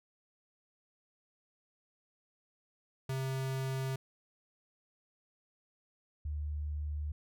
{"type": "tone pair in turn", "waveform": ["square", "sine"], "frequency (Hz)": [132.8, 74.53], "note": ["C3", "D2"], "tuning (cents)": [26, 26], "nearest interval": "minor seventh", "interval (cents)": 1000, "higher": "first", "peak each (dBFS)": [-34, -34], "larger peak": "neither", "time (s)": [[3.09, 3.96], [6.25, 7.12]], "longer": "neither", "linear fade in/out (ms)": 5, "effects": []}